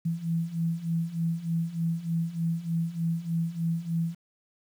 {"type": "beating tone pair", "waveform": "sine", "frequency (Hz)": [164.2, 167.5], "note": ["E3", "E3"], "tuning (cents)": [-6, 28], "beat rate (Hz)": 3.3, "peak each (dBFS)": [-31, -28], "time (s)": [0.05, 4.15], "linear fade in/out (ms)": 10, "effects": ["9-bit"]}